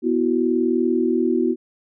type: chord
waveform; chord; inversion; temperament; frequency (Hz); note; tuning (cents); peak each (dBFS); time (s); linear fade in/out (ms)
sine; B suspended fourth; none; equal; 246.9 / 329.6 / 370; B3 / E4 / F#4; 0 / 0 / 0; -21; 0.02-1.56; 50
effects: none